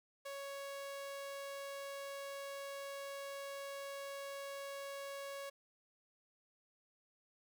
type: tone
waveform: sawtooth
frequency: 556 Hz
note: C#5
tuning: 5 cents sharp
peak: -40 dBFS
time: 0.25-5.5 s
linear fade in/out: 10 ms
effects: none